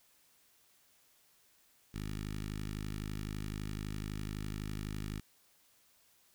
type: tone with notch filter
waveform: 10% pulse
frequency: 51.91 Hz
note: G#1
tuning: in tune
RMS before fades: -40 dBFS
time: 1.94-5.2 s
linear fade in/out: 5 ms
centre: 680 Hz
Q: 0.53
effects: white hiss -68 dBFS RMS until 6.34 s